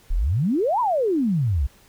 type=exponential two-way sweep; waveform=sine; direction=up then down; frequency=30.7 to 1023 to 59.9 Hz; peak=-18 dBFS; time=0.1-1.67 s; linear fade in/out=10 ms; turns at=0.8 s; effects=pink hiss -54 dBFS RMS until 1.88 s